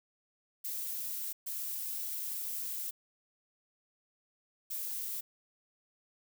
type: noise bursts at uneven times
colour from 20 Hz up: violet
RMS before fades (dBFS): -38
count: 3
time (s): 0.64-1.33 / 1.46-2.91 / 4.7-5.21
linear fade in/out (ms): 10
effects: none